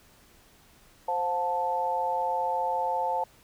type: chord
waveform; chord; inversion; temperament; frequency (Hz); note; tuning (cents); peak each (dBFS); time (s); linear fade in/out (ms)
sine; F major; second; equal with one note detuned; 523.3 / 714.8 / 880; C5 / F5 / A5; 0 / +40 / 0; -32 / -32 / -27; 1.08-3.24; 5
effects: pink hiss -58 dBFS RMS until 3.43 s